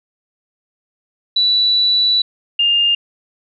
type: tone pair in turn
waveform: sine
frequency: 3951 / 2813 Hz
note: B7 / F7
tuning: 0 / +12 cents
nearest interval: tritone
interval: 588 cents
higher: first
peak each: -11 dBFS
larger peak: neither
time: 1.36-2.22 / 2.59-2.95 s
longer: first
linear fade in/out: 5 ms
effects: none